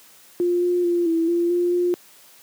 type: tone with pitch steps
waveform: sine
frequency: 351.5 / 354.5 / 346.8 / 329.8 / 343.7 / 351.1 / 353.6 Hz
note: F4 / F4 / F4 / E4 / F4 / F4 / F4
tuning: +11 / +26 / -12 / +1 / -28 / +9 / +22 cents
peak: -17 dBFS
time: 0.4-1.94 s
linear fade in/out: 0 ms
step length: 220 ms
effects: white hiss -50 dBFS RMS until 2.42 s + high-pass 150 Hz 12 dB/octave